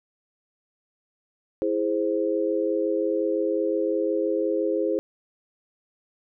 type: chord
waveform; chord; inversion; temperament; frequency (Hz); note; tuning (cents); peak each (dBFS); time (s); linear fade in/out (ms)
sine; E augmented; none; equal; 329.6 / 415.3 / 523.3; E4 / G#4 / B#4; 0 / 0 / 0; -26; 1.62-4.99; 0
effects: none